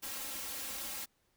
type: noise with comb filter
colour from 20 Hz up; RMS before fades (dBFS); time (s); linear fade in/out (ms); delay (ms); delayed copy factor
white; -41; 0.02-1.06; 20; 3.7; +0.8
effects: pink hiss -75 dBFS RMS until 1.36 s